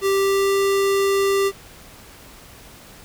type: tone with pitch glide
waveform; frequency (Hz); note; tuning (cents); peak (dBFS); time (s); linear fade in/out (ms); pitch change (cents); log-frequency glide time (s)
square; 391.5 to 394; G4 to G4; -2 to +9; -17; 0.01-1.52; 50; +11; 0.12-0.56
effects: pink hiss -44 dBFS RMS until 3.04 s